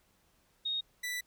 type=tone pair in turn; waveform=sine / sawtooth; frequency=3729 / 1975.4 Hz; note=A#7 / B6; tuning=0 / 0 cents; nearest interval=major seventh; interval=1100 cents; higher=first; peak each=-31 / -31 dBFS; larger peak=neither; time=0.65-0.81 / 1.03-1.21 s; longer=second; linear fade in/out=10 ms; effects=pink hiss -70 dBFS RMS until 1.26 s